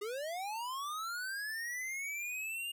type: linear sweep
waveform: square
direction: up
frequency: 396.5 to 2841 Hz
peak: -38 dBFS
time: 0.01-2.72 s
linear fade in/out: 10 ms
effects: none